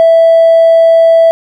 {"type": "tone with hard clipping", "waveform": "sine", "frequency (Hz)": 659.3, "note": "E5", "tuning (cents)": 0, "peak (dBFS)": -3, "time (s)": [0, 1.31], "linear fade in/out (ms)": 0, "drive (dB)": 1, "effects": []}